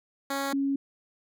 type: tone pair in turn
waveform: 10% pulse / sine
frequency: 276 / 276 Hz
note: C#4 / C#4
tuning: -7 / -7 cents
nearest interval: unison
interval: 0 cents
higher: neither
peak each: -20 / -24 dBFS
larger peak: first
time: 0.3-0.53 / 0.53-0.76 s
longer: neither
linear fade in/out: 5 ms
effects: none